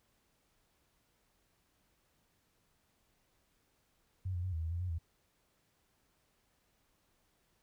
sine tone with pitch steps, 93.2 / 87.9 / 92.7 / 80.7 / 81.2 / 86 / 90.7 / 82.5 Hz, F#2 / F2 / F#2 / E2 / E2 / F2 / F#2 / E2, +13 / +12 / +4 / -36 / -26 / -26 / -34 / +2 cents, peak -34 dBFS, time 4.25-4.986 s, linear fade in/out 10 ms, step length 92 ms, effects pink hiss -75 dBFS RMS until 7.62 s

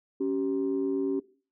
sine tone pair together, 277.2 / 386.3 Hz, C#4 / G4, 0 / -25 cents, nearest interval tritone, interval 575 cents, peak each -27 dBFS, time 0.2-1.2 s, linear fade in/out 10 ms, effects noise-tail reverb RT60 0.4 s tail -19 dB re dry + tanh soft clip ceiling -20 dBFS

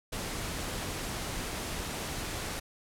pink noise, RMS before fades -36 dBFS, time 0.12-2.6 s, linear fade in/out 10 ms, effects low-pass 12000 Hz 12 dB/octave

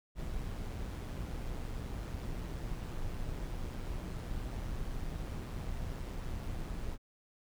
brown noise with amplitude modulation, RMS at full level -37 dBFS, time 0.15-6.98 s, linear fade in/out 50 ms, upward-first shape sine, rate 124 Hz, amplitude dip 40%, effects none

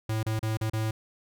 square tone with dropouts, 110 Hz, A2, in tune, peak -27 dBFS, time 0.09-0.91 s, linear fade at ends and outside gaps 5 ms, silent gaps 0.231-0.263 / 0.393-0.428 / 0.572-0.611 / 0.699-0.733 s, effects none

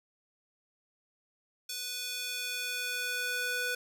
square tone with high-pass filter sweep, 493.9 Hz, B4, in tune, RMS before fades -35 dBFS, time 1.69-3.75 s, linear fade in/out 5 ms, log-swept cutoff 4200 to 1100 Hz, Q 1.2, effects none

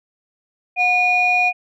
sine tone pair together, 724.9 / 2446 Hz, F#5 / D#7, -36 / -30 cents, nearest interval octave + major sixth, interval 2106 cents, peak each -17 / -14 dBFS, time 0.76-1.53 s, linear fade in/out 50 ms, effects tanh soft clip ceiling -8 dBFS

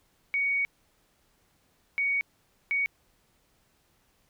sine tone bursts at uneven times, 2239 Hz, C#7, 17 cents sharp, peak -24 dBFS, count 3, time 0.34-0.65 / 1.98-2.21 / 2.71-2.86 s, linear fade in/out 0 ms, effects pink hiss -68 dBFS RMS until 4.29 s

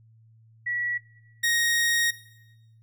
sine / sawtooth tone pair in turn, 1936 / 1872.2 Hz, B6 / A#6, -35 / +7 cents, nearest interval minor second, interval 58 cents, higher first, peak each -26 / -18 dBFS, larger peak second, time 0.66-0.98 / 1.43-2.11 s, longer second, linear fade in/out 10 ms, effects noise-tail reverb RT60 1.0 s tail -17 dB re dry + added 112 Hz sine -53 dBFS peak until 2.82 s

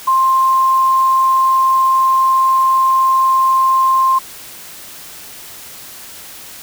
sine tone, 1054 Hz, C6, 12 cents sharp, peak -9 dBFS, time 0.07-4.19 s, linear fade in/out 10 ms, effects white hiss -34 dBFS RMS until 6.62 s

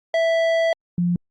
square / sine tone pair in turn, 659.3 / 175.18 Hz, E5 / F3, 0 / +6 cents, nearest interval octave + major seventh, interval 2294 cents, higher first, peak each -17 dBFS, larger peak neither, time 0.14-0.73 / 0.98-1.16 s, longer first, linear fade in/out 2 ms, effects low-pass 3000 Hz 12 dB/octave + Opus 48 kbps

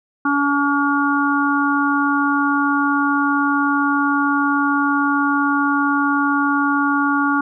harmonic tone, 284.4 Hz, C#4, 45 cents sharp, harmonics 1 / 3 / 4 / 5, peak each -18 / -24 / -21 / -20 dBFS, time 0.25-7.41 s, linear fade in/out 5 ms, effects none

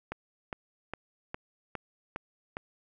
click train, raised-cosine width 0.5 ms, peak -20 dBFS, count 7, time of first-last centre 0.12-2.569 s, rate 2.45 Hz, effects none

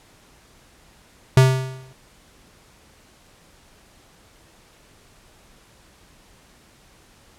square tone with exponential decay, 130.9 Hz, C3, 1 cent sharp, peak -8 dBFS, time 1.37-1.93 s, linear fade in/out 2 ms, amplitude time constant 120 ms, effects pink hiss -53 dBFS RMS until 7.38 s + low-pass 11000 Hz 12 dB/octave

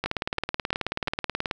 two click trains, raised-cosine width 0.3 ms, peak -11 / -10 dBFS, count 4 / 28, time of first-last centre 0.04-1.074 / 0.06-1.512 s, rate 2.9 / 18.6 Hz, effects none

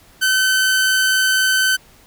sawtooth tone, 1528 Hz, G6, 45 cents flat, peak -10 dBFS, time 0.21-1.77 s, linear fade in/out 20 ms, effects pink hiss -49 dBFS RMS until 2.06 s

